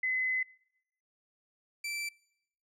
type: tone pair in turn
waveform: sine / sawtooth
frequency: 2031 / 2334 Hz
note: B6 / D7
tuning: +48 / -11 cents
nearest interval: major second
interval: 241 cents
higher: second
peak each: -28 / -31 dBFS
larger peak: first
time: 0.03-0.43 / 1.84-2.09 s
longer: first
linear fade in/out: 5 ms
effects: noise-tail reverb RT60 0.8 s tail -24 dB re dry + low-pass 12000 Hz 12 dB/octave